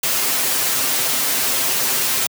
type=noise with comb filter; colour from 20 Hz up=white; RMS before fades=-19 dBFS; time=0.03-2.27 s; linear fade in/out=5 ms; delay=7.6 ms; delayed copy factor=+0.65; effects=high-pass 150 Hz 12 dB/octave